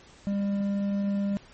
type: tone with hard clipping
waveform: triangle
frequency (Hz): 200.1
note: G3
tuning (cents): +36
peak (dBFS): -26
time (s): 0.27-1.37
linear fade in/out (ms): 0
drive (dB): 9
effects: pink hiss -53 dBFS RMS until 1.53 s + MP3 32 kbps